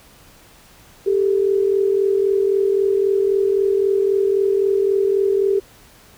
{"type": "tone pair together", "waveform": "sine", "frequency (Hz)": [392, 435.8], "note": ["G4", "A4"], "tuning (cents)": [0, -17], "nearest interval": "major second", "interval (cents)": 183, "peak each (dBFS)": [-15, -21], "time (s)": [1.06, 5.6], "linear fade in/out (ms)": 10, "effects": ["pink hiss -48 dBFS RMS until 6.17 s"]}